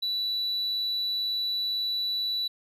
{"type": "tone", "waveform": "triangle", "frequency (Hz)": 3951, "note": "B7", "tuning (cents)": 0, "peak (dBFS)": -24, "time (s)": [0.02, 2.48], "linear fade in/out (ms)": 10, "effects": ["tanh soft clip ceiling -21 dBFS", "resampled to 32000 Hz"]}